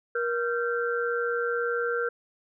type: tone cluster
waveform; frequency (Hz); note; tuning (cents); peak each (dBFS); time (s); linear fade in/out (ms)
sine; 474.2 / 1378 / 1556; A#4 / F6 / G6; +30 / -24 / -13; -27 / -31 / -32; 0.15-2.09; 5
effects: none